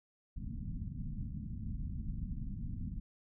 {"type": "low-pass noise", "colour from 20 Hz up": "pink", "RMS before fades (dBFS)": -40, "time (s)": [0.36, 3], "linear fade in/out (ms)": 10, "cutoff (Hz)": 240, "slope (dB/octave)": 48, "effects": []}